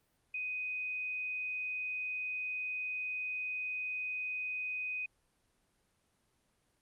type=tone; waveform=sine; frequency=2500 Hz; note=D#7; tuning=8 cents sharp; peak=-35 dBFS; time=0.34-5.06 s; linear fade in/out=5 ms; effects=pink hiss -75 dBFS RMS until 6.81 s + Opus 32 kbps